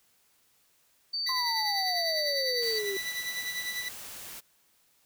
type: tone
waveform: sine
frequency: 4581 Hz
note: D8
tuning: 44 cents flat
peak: -29 dBFS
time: 1.13-2.79 s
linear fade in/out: 10 ms
type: tone with tremolo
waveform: 25% pulse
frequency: 1975.5 Hz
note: B6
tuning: in tune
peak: -27 dBFS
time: 1.26-3.89 s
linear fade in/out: 10 ms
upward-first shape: sine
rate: 10 Hz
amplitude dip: 55%
type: exponential sweep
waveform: sine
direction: down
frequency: 1055 to 383.5 Hz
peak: -31 dBFS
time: 1.29-2.97 s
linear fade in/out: 2 ms
type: noise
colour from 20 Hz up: white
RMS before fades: -43 dBFS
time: 2.61-4.41 s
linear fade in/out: 20 ms
effects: white hiss -67 dBFS RMS until 5.05 s